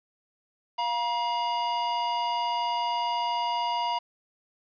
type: tone pair together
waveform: square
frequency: 698.5 / 954.2 Hz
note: F5 / A#5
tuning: 0 / +40 cents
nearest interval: perfect fourth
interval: 540 cents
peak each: -34 / -27 dBFS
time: 0.78-3.99 s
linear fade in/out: 10 ms
effects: resampled to 11025 Hz + 9-bit